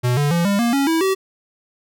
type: tone with pitch steps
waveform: square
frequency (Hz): 123.5 / 145.18 / 170.67 / 200.6 / 235.8 / 277.2 / 325.9 / 383.1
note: B2 / D3 / F3 / G3 / A#3 / C#4 / E4 / G4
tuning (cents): 0 / -20 / -40 / +40 / +20 / 0 / -20 / -40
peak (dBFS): -16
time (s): 0.03-1.15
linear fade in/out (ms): 20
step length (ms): 140
effects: none